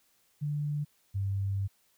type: tone pair in turn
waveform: sine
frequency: 147.3 / 98.31 Hz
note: D3 / G2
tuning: +6 / +5 cents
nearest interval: perfect fifth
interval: 701 cents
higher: first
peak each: -29 / -28 dBFS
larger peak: second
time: 0.41-0.85 / 1.14-1.68 s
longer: second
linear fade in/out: 20 ms
effects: white hiss -69 dBFS RMS until 1.97 s